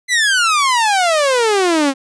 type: exponential sweep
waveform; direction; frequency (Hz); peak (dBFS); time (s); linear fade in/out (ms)
sawtooth; down; 2051 to 263.1; -8; 0.08-1.94; 50
effects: resampled to 22050 Hz